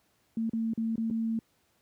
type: tone with dropouts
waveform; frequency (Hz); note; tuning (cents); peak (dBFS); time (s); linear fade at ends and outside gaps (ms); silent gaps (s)
sine; 225.4; A3; +42; -27; 0.37-1.39; 2; 0.495-0.533 / 0.735-0.776 / 0.957-0.979 / 1.101-1.109
effects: pink hiss -70 dBFS RMS until 1.81 s + high-pass 80 Hz 12 dB/octave